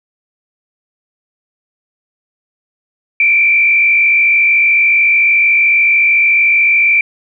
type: tone with frequency modulation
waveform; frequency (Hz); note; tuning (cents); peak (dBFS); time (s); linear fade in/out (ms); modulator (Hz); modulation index
sine; 2349; D7; 0; -7; 3.2-7.01; 2; 53.7; 1.1
effects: none